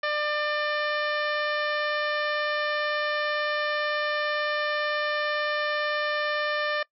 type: harmonic tone with a mistuned harmonic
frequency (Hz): 597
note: D5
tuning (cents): +28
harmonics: 1 / 2 / 3 / 4 / 5 / 6 / 7 / 8 / 9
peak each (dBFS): -29 / -31 / -29 / -37 / -39 / -41 / -42 / -46 / -45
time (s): 0.03-6.83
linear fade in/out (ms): 5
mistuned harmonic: 8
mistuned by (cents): -35
effects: noise-tail reverb RT60 0.1 s tail -23 dB re dry